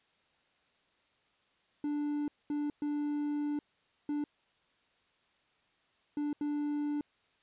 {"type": "tone bursts at uneven times", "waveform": "triangle", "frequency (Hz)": 293.7, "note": "D4", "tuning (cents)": 0, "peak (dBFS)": -29, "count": 6, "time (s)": [[1.84, 2.28], [2.5, 2.7], [2.82, 3.59], [4.09, 4.24], [6.17, 6.33], [6.41, 7.01]], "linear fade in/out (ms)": 2, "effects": ["white hiss -71 dBFS RMS until 7.42 s", "resampled to 8000 Hz"]}